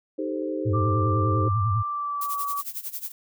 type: chord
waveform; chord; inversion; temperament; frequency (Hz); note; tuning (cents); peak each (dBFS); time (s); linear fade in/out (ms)
sine; A half-diminished seventh; second; equal with one note detuned; 311.1 / 389.7 / 440 / 523.3; Eb4 / G4 / A4 / C5; 0 / -10 / 0 / 0; -29 / -32 / -35 / -32; 0.18-1.49; 10
type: tone with vibrato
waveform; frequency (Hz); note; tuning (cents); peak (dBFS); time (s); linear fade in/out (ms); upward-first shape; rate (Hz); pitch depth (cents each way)
sine; 103.83; G#2; 0; -21; 0.65-1.83; 20; sine; 10; 180
type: tone with pitch glide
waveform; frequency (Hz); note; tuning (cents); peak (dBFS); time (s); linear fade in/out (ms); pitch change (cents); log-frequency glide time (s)
sine; 1179 to 1142.8; D6 to D6; +6 to -48; -26; 0.73-2.62; 20; -54; 1.83-2.39
type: noise with tremolo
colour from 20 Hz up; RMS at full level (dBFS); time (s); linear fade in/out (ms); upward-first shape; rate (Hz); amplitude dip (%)
violet; -31; 2.21-3.12; 5; sine; 11; 85
effects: none